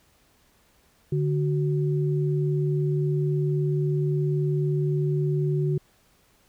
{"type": "tone pair together", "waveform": "sine", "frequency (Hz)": [146.83, 370.5], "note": ["D3", "F#4"], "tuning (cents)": [0, 2], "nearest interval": "octave + major third", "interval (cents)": 1602, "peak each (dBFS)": [-22, -28], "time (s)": [1.12, 5.78], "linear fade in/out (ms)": 5, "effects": ["pink hiss -62 dBFS RMS until 6.48 s"]}